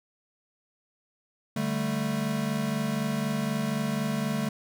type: chord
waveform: square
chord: D suspended fourth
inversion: none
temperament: equal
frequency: 146.83 / 196 / 220 Hz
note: D3 / G3 / A3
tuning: 0 / 0 / 0 cents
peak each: -33 / -33 / -30 dBFS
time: 1.56-4.49 s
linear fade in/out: 5 ms
effects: none